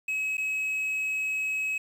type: tone with dropouts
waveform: triangle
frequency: 2560 Hz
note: D#7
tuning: 49 cents sharp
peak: -25 dBFS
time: 0.08-1.78 s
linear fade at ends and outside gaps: 5 ms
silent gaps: 0.371-0.379 s
effects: 9-bit